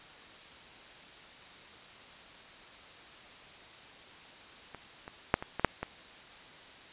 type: clicks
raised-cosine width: 0.5 ms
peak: -28 / -28 / -7 / -23 / -18 / -6 / -19 dBFS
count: 7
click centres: 4.747 / 5.079 / 5.341 / 5.425 / 5.596 / 5.647 / 5.83 s
effects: white hiss -51 dBFS RMS until 6.92 s + resampled to 8000 Hz